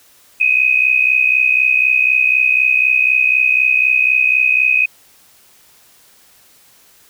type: tone pair together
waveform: sine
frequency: 2489 / 2553 Hz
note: D#7 / D#7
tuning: 0 / +44 cents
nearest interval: unison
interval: 44 cents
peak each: -13 dBFS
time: 0.4-4.86 s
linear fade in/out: 10 ms
effects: white hiss -49 dBFS RMS until 7.09 s